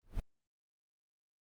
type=noise with exponential growth; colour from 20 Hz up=brown; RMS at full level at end=-32 dBFS; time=0.03-0.2 s; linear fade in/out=2 ms; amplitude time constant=36 ms; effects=Opus 32 kbps